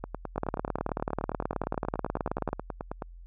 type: two click trains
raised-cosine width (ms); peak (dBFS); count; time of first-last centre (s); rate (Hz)
1; -14 / -19; 41 / 29; 0.38-2.531 / 0.04-3.022; 18.6 / 9.39
effects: added 43 Hz sine -44 dBFS peak until 3.26 s